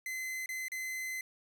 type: tone with dropouts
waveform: 45% pulse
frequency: 2047 Hz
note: C7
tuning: 38 cents flat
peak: -36 dBFS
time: 0.06-1.21 s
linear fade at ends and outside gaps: 2 ms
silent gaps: 0.46-0.49 / 0.683-0.718 s
effects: none